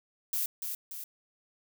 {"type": "noise with echo", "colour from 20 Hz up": "violet", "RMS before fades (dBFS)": -31, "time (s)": [0.33, 0.46], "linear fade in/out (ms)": 2, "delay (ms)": 290, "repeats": 2, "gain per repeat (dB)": -5, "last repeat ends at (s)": 1.04, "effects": []}